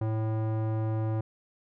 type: tone with low-pass filter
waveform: square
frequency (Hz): 110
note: A2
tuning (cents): 0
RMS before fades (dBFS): -29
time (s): 0.01-1.21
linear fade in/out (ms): 5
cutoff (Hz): 860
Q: 0.89
effects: none